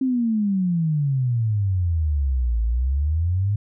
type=exponential two-way sweep; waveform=sine; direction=down then up; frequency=267.9 to 54.9 to 105.5 Hz; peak=-18 dBFS; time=0.01-3.56 s; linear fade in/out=5 ms; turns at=2.62 s; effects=none